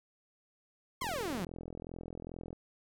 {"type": "exponential sweep", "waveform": "sawtooth", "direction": "down", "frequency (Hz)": [1114, 159.7], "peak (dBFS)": -31, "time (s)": [1.01, 1.45], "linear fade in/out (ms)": 5}
{"type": "click train", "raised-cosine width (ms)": 2, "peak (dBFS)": -30, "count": 65, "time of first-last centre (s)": [1.02, 2.529], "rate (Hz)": 42.4}
{"effects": []}